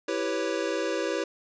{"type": "chord", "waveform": "square", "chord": "C# half-diminished seventh", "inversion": "first", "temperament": "equal", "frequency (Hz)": [329.6, 392, 493.9, 554.4], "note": ["E4", "G4", "B4", "C#5"], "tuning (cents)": [0, 0, 0, 0], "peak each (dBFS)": -33, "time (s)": [0.08, 1.24], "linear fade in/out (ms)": 5, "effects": ["resampled to 16000 Hz", "9-bit"]}